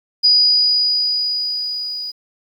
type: tone with level ramp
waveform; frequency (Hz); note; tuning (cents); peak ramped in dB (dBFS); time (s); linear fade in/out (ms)
sine; 4921; D#8; -20; -8 to -24; 0.23-2.12; 20
effects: 8-bit